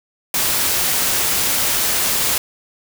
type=noise; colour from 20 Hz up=white; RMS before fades=-18 dBFS; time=0.34-2.38 s; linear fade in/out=2 ms; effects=none